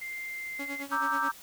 sine tone with pitch glide, 2093 to 2077 Hz, C7 to C7, 0 to -13 cents, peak -35 dBFS, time 0.01-0.83 s, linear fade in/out 10 ms, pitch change -13 cents, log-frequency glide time 0.33-0.69 s
sawtooth tone with tremolo, 279.5 Hz, C#4, 14 cents sharp, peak -31 dBFS, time 0.59-1.29 s, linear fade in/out 5 ms, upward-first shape sine, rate 9.3 Hz, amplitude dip 85%
sine chord, E half-diminished seventh, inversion second, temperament equal with one note detuned, 932.3 / 1174.7 / 1313.2 / 1568 Hz, Bb5 / D6 / E6 / G6, 0 / 0 / -7 / 0 cents, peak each -32 / -31 / -33 / -31 dBFS, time 0.91-1.32 s, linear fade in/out 20 ms
effects white hiss -50 dBFS RMS until 1.42 s

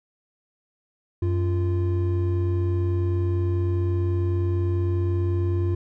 triangle tone pair together, 92.5 / 346.7 Hz, F#2 / F4, 0 / -13 cents, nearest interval octave + major seventh, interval 2287 cents, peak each -19 / -26 dBFS, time 1.22-5.75 s, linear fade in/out 5 ms, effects none

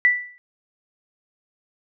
sine tone with exponential decay, 1970 Hz, B6, 5 cents flat, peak -10 dBFS, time 0.05-0.38 s, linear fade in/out 0 ms, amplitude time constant 70 ms, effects none

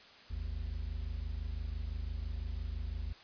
triangle tone pair together, 51.99 / 77.9 Hz, G#1 / D#2, +3 / +3 cents, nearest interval perfect fifth, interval 700 cents, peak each -36 / -37 dBFS, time 0.3-3.13 s, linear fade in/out 10 ms, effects white hiss -56 dBFS RMS until 3.23 s + resampled to 11025 Hz

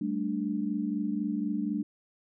sine chord, G suspended second, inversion none, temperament equal, 196 / 220 / 293.7 Hz, G3 / A3 / D4, 0 / 0 / 0 cents, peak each -33 / -32 / -32 dBFS, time 0.01-1.83 s, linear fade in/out 5 ms, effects none

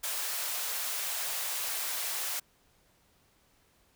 white high-pass noise, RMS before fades -34 dBFS, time 0.03-2.4 s, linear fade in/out 10 ms, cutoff 520 Hz, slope 24 dB/octave, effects pink hiss -67 dBFS RMS until 3.95 s

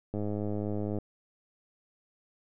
click train, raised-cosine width 2 ms, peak -21 dBFS, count 89, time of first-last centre 0.14-0.986 s, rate 104 Hz, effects none

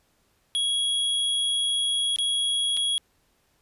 square tone with dropouts, 3322 Hz, G#7, in tune, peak -23 dBFS, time 0.55-2.98 s, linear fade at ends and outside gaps 0 ms, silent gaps 2.161-2.186 / 2.768-2.772 s, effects pink hiss -67 dBFS RMS until 3.61 s + resampled to 32000 Hz

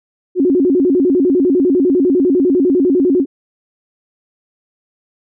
sine tone with vibrato, 314.9 Hz, D#4, 21 cents sharp, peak -9 dBFS, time 0.35-3.26 s, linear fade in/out 50 ms, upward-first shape square, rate 10 Hz, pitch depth 250 cents each way, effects none

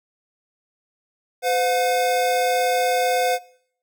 square tone pair together, 508 / 718.4 Hz, B4 / F5, +49 / +49 cents, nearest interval tritone, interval 600 cents, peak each -22 dBFS, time 1.42-3.39 s, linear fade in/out 50 ms, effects noise-tail reverb RT60 0.6 s tail -20 dB re dry

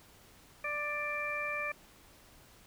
harmonic tone, 590 Hz, D5, 8 cents sharp, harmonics 1 / 2 / 3 / 4, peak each -41 / -40 / -40 / -36 dBFS, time 0.64-1.72 s, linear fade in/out 5 ms, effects pink hiss -59 dBFS RMS until 2.66 s

